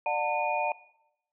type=tone cluster; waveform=sine; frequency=595 / 726 / 898 / 2452 Hz; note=D5 / F#5 / A5 / D#7; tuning=+22 / -33 / +35 / -26 cents; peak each=-32 / -31 / -29 / -33 dBFS; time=0.06-0.72 s; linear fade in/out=2 ms; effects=noise-tail reverb RT60 0.8 s tail -19 dB re dry